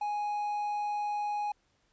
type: tone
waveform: triangle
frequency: 830.6 Hz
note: G#5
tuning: in tune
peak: -28 dBFS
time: 0.01-1.52 s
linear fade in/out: 5 ms
effects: pink hiss -72 dBFS RMS until 1.92 s + resampled to 16000 Hz